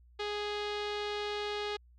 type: tone with low-pass filter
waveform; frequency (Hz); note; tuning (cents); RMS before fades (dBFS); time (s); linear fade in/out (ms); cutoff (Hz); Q
sawtooth; 415.3; G#4; 0; -36; 0.19-1.77; 10; 3800; 2.5
effects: added 60 Hz sine -57 dBFS peak until 1.98 s